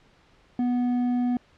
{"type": "tone with hard clipping", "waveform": "sine", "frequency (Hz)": 245.6, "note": "B3", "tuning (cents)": -9, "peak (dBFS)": -23, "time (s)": [0.59, 1.37], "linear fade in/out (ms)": 2, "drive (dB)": 5, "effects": ["pink hiss -59 dBFS RMS until 1.57 s", "low-pass 4000 Hz 12 dB/octave"]}